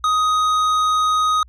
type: tone with tanh clipping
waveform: sine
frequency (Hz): 1252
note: D#6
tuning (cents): +10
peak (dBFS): -16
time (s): 0.04-1.43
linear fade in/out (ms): 2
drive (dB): 11
effects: added 60 Hz sine -43 dBFS peak until 1.48 s + MP3 64 kbps